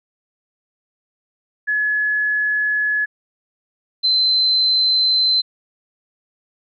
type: tone pair in turn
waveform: sine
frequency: 1701 / 4073 Hz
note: G#6 / C8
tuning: +41 / -47 cents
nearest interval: octave + minor third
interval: 1512 cents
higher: second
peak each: -16 / -13 dBFS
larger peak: second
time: 1.67-3.06 / 4.03-5.42 s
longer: neither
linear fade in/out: 20 ms
effects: none